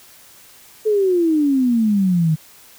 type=exponential sweep; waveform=sine; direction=down; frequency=440 to 152.7 Hz; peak=-13 dBFS; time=0.85-2.36 s; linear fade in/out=20 ms; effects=white hiss -46 dBFS RMS until 2.78 s